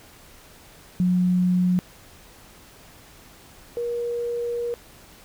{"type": "tone pair in turn", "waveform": "sine", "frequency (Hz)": [180.6, 475.6], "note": ["F#3", "A#4"], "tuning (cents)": [-42, 35], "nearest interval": "octave + perfect fourth", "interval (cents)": 1677, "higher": "second", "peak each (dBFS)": [-17, -24], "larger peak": "first", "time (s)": [[1, 1.79], [3.77, 4.74]], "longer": "second", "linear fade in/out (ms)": 0, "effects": ["pink hiss -49 dBFS RMS until 5.24 s"]}